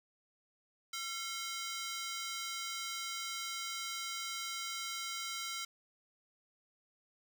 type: ring-modulated tone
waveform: 15% pulse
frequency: 1760 Hz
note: A6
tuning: in tune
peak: -29 dBFS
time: 0.93-5.65 s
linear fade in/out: 5 ms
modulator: 398 Hz
effects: none